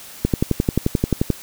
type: click train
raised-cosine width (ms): 3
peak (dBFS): -3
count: 13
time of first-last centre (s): 0.25-1.303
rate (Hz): 11.4
effects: white hiss -39 dBFS RMS until 1.42 s